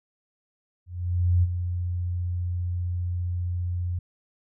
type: tone with ADSR envelope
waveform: sine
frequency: 88.5 Hz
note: F2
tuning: 23 cents sharp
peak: -16 dBFS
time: 0.86-3.99 s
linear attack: 570 ms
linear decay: 33 ms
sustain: -9 dB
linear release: 5 ms
effects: none